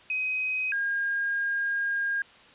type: tone pair in turn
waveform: sine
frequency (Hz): 2521 / 1619.8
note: D#7 / G#6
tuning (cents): +22 / -44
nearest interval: minor sixth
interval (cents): 766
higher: first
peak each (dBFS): -26 / -25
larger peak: second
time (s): 0.1-0.72 / 0.72-2.22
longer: second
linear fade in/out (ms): 2
effects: white hiss -53 dBFS RMS until 2.54 s + resampled to 8000 Hz